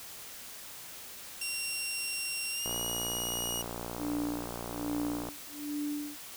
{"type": "tone with pitch glide", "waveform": "15% pulse", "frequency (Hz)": [2754, 2886], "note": ["F7", "F#7"], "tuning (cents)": [-25, -44], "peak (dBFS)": -26, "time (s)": [1.41, 3.62], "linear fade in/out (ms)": 5, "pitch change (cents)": 81, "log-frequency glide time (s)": [2.51, 2.74]}
{"type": "click train", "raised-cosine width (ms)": 1, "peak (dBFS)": -24, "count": 156, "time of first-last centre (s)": [2.66, 5.287], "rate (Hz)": 59}
{"type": "tone with tremolo", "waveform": "sine", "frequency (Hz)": 293.7, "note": "D4", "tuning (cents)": 0, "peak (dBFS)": -31, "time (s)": [3.97, 6.18], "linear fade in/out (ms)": 50, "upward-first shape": "sine", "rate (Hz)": 1.2, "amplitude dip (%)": 100}
{"effects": ["white hiss -46 dBFS RMS until 6.36 s"]}